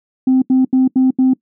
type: tone bursts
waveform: sine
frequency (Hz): 259.7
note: C4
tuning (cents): -13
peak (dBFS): -7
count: 5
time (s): 0.27-1.336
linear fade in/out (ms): 5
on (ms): 150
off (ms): 79
effects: noise-tail reverb RT60 0.1 s tail -23 dB re dry + tanh soft clip ceiling -6 dBFS